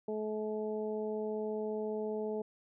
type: harmonic tone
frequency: 214.7 Hz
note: A3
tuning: 42 cents flat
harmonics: 1 / 2 / 3 / 4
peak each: -40 / -35 / -43 / -48 dBFS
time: 0.08-2.42 s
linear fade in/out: 5 ms
effects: none

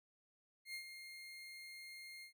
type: tone with ADSR envelope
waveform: 30% pulse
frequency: 2126 Hz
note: C7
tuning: 27 cents sharp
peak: -40 dBFS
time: 0.65-2.33 s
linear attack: 91 ms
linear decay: 90 ms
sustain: -8 dB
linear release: 100 ms
effects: none

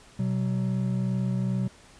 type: tone pair together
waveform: triangle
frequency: 125.91 / 188.3 Hz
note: B2 / F#3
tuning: +34 / +31 cents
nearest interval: perfect fifth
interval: 697 cents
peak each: -25 dBFS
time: 0.19-1.68 s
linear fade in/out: 5 ms
effects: pink hiss -53 dBFS RMS until 1.99 s + resampled to 22050 Hz

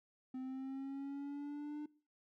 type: linear sweep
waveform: triangle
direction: up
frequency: 257.2 to 300 Hz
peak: -39 dBFS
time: 0.34-1.86 s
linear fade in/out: 5 ms
effects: noise-tail reverb RT60 0.4 s tail -21 dB re dry

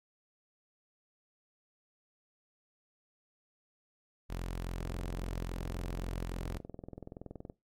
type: tone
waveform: sawtooth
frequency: 43.65 Hz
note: F1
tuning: in tune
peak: -32 dBFS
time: 4.29-6.59 s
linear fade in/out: 20 ms
type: click train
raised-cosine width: 2 ms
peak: -30 dBFS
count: 58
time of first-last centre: 4.81-7.499 s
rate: 21.2 Hz
effects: noise-tail reverb RT60 0.2 s tail -20 dB re dry + MP3 64 kbps

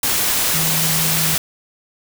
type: tone in noise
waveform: sine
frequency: 160 Hz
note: D#3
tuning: 49 cents sharp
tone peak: -23 dBFS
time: 0.54-1.35 s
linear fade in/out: 2 ms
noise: white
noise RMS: -18 dBFS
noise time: 0.03-1.38 s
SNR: -8 dB
effects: none

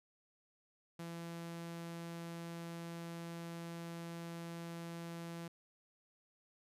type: tone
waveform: sawtooth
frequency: 168.6 Hz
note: E3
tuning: 39 cents sharp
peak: -40 dBFS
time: 0.99-5.48 s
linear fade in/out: 5 ms
effects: resampled to 32000 Hz

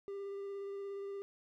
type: tone with vibrato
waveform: triangle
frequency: 397.5 Hz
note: G4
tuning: 24 cents sharp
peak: -38 dBFS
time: 0.08-1.22 s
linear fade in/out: 0 ms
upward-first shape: square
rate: 17 Hz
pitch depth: 10 cents each way
effects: none

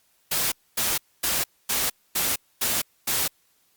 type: noise bursts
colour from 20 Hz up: white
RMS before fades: -24 dBFS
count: 7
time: 0.31-3.28 s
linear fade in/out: 10 ms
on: 210 ms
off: 250 ms
effects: white hiss -65 dBFS RMS until 3.76 s + Opus 48 kbps

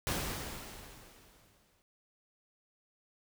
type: noise with exponential decay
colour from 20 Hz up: pink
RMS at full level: -33 dBFS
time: 0.07-1.82 s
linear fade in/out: 0 ms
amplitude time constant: 380 ms
effects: none

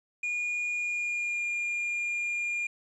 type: tone with pitch glide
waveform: triangle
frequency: 2436 to 2411 Hz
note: D#7 to D7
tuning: -37 to +45 cents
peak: -27 dBFS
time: 0.23-2.67 s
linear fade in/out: 5 ms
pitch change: -18 cents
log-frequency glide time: 0.71-1.43 s
effects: resampled to 24000 Hz + 10-bit

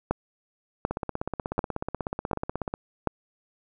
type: two click trains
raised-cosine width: 1 ms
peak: -9 / -15 dBFS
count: 5 / 31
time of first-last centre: 0.11-3.073 / 0.91-2.739 s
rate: 1.35 / 16.4 Hz
effects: none

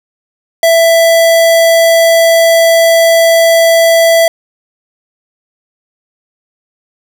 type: tone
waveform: square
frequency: 663 Hz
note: E5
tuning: 10 cents sharp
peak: -5 dBFS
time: 0.63-4.28 s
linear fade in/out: 2 ms
effects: none

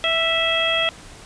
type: harmonic tone with a mistuned harmonic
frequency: 656 Hz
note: E5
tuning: 9 cents flat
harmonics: 1 / 2 / 3 / 4 / 5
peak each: -24 / -27 / -26 / -24 / -21 dBFS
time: 0.04-0.89 s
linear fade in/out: 0 ms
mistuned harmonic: 2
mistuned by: +26 cents
effects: pink hiss -42 dBFS RMS until 1.25 s + resampled to 22050 Hz

